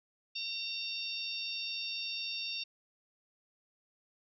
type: harmonic tone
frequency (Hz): 914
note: A#5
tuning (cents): -34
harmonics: 3 / 4 / 5 / 6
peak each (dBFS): -40 / -41 / -42 / -43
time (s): 0.35-2.64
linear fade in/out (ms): 10
effects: none